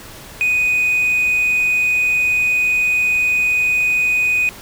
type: tone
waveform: triangle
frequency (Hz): 2489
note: D#7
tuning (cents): 0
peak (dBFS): -11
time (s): 0.41-4.49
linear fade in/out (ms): 0
effects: tanh soft clip ceiling -8 dBFS + pink hiss -37 dBFS RMS until 4.61 s